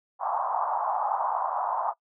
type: band-pass noise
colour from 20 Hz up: pink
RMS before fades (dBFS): -28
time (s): 0.19-1.94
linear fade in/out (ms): 50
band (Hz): 720 to 1100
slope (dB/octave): 48
effects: noise-tail reverb RT60 0.1 s tail -21 dB re dry